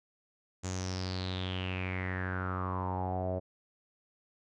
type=tone with low-pass filter sweep; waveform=sawtooth; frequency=92.5 Hz; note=F#2; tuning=in tune; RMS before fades=-35 dBFS; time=0.63-3.4 s; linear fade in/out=20 ms; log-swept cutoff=7100 to 590 Hz; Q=7.3; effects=none